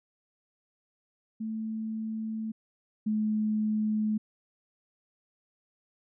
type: tone pair in turn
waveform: sine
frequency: 220.2 / 214.6 Hz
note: A3 / A3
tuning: +2 / -43 cents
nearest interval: unison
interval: 45 cents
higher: first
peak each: -31 / -25 dBFS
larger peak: second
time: 1.4-2.52 / 3.06-4.18 s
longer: neither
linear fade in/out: 10 ms
effects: none